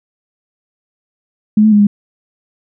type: tone with pitch steps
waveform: sine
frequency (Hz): 212.4 / 217 / 207.3 / 204.7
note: G#3 / A3 / G#3 / G#3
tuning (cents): +39 / -24 / -3 / -25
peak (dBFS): -5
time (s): 1.57-1.87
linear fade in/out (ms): 5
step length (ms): 75
effects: none